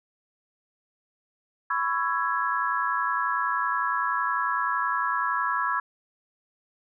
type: chord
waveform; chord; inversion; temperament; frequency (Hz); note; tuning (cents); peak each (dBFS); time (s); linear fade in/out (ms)
sine; C# minor seventh; third; just; 997.9 / 1108.7 / 1330.5 / 1663.1; B5 / C#6 / E6 / G#6; +18 / 0 / +16 / +2; -29; 1.7-5.8; 5
effects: none